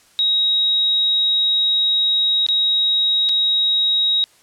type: tone with dropouts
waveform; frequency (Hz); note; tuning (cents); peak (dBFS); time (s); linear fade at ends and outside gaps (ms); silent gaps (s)
sine; 3800; A#7; +33; -14; 0.19-4.24; 0; 2.465-2.487 / 3.289-3.293
effects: white hiss -53 dBFS RMS until 4.42 s + low-pass 10000 Hz 12 dB/octave